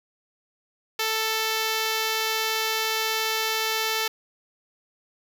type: tone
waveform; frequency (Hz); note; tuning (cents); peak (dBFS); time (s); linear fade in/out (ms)
5% pulse; 441.4; A4; +5; -12; 0.99-4.08; 5
effects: none